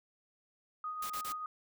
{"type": "tone with tremolo", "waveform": "sine", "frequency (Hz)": 1244.5, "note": "D#6", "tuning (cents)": 0, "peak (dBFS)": -35, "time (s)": [0.84, 1.46], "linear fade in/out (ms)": 2, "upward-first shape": "triangle", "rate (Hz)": 6.8, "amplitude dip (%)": 45}
{"type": "noise bursts", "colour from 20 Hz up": "white", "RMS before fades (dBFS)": -43, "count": 3, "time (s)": [1.02, 1.324], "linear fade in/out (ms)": 5, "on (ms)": 80, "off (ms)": 32}
{"effects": []}